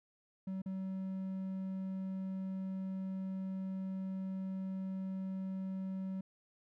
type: tone with dropouts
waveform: triangle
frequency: 190 Hz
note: F#3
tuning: 46 cents sharp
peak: -35 dBFS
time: 0.47-6.21 s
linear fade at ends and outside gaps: 5 ms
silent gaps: 0.619-0.659 s
effects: none